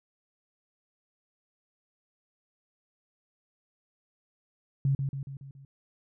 sine tone with echo, 137.2 Hz, C#3, 17 cents flat, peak -22 dBFS, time 4.85-4.95 s, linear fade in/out 2 ms, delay 140 ms, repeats 5, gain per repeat -5 dB, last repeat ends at 5.65 s, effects none

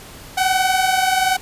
sawtooth tone pair together, 747 / 768 Hz, F#5 / G5, +16 / -36 cents, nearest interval unison, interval 48 cents, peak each -13 / -16 dBFS, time 0.37-1.37 s, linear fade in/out 10 ms, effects pink hiss -39 dBFS RMS until 1.41 s + resampled to 32000 Hz

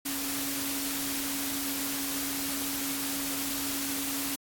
sine tone in noise, 277.2 Hz, C#4, in tune, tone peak -35 dBFS, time 0.05-4.36 s, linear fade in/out 10 ms, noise white, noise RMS -33 dBFS, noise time 0.05-4.36 s, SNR -5 dB, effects AAC 64 kbps

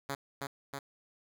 5% pulse tone with echo, 138.9 Hz, C#3, 4 cents sharp, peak -23 dBFS, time 0.09-0.15 s, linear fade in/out 5 ms, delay 320 ms, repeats 2, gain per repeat -2 dB, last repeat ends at 0.79 s, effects none

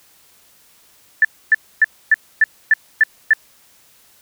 sine tone bursts, 1760 Hz, A6, in tune, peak -7 dBFS, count 8, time 1.22-3.334 s, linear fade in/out 2 ms, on 28 ms, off 270 ms, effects white hiss -52 dBFS RMS until 4.21 s

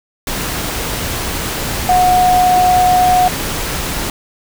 sine tone in noise, 729 Hz, F#5, 26 cents flat, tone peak -8 dBFS, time 1.89-3.28 s, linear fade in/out 2 ms, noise pink, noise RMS -20 dBFS, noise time 0.27-4.1 s, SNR +9 dB, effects none

